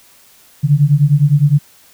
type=beating tone pair; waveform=sine; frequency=140.3 / 150.1 Hz; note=C#3 / D3; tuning=+21 / +38 cents; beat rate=9.8 Hz; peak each=-11 dBFS; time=0.63-1.59 s; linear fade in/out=20 ms; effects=white hiss -47 dBFS RMS until 1.93 s